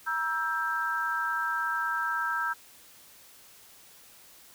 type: chord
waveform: sine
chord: E diminished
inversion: second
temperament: just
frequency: 949.3 / 1318.5 / 1582.2 Hz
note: Bb5 / E6 / G6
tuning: +31 / 0 / +16 cents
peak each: -34 / -31 / -30 dBFS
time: 0.06-2.54 s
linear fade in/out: 20 ms
effects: white hiss -54 dBFS RMS until 4.54 s